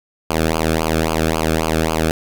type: tone with flanger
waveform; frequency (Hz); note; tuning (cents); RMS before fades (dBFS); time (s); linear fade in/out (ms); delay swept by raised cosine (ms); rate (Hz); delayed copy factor
sawtooth; 79.9; D#2; +47; -18; 0.3-2.11; 0; 0.52 to 1.05; 3.7; -1
effects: none